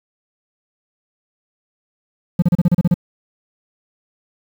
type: tone bursts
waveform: triangle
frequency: 174.5 Hz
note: F3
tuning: 1 cent flat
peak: -7 dBFS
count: 9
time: 2.39-2.942 s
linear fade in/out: 5 ms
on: 32 ms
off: 33 ms
effects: 7-bit